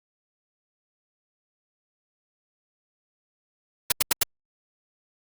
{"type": "noise bursts", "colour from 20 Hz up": "white", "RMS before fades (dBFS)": -19, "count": 4, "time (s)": [3.9, 4.233], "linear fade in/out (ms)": 5, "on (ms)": 21, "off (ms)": 83, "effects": ["Opus 48 kbps"]}